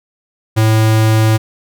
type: tone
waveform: square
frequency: 110 Hz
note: A2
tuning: in tune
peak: -9 dBFS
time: 0.56-1.38 s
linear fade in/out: 20 ms
effects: none